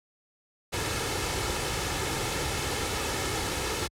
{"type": "noise with comb filter", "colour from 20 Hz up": "pink", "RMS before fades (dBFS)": -29, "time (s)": [0.72, 3.88], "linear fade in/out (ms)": 20, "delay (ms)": 2.3, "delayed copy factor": 0.5, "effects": ["high-pass 60 Hz 12 dB/octave", "low-pass 10000 Hz 12 dB/octave"]}